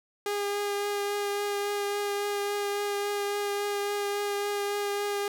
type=tone with vibrato; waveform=sawtooth; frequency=407.2 Hz; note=G#4; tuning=34 cents flat; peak=-24 dBFS; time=0.26-5.28 s; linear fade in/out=2 ms; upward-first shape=triangle; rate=3.6 Hz; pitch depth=15 cents each way; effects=none